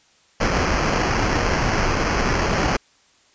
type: noise with sample-and-hold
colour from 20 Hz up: pink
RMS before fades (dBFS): -20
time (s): 0.4-2.77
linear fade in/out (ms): 10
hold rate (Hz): 3675
effects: white hiss -57 dBFS RMS until 3.34 s + resampled to 16000 Hz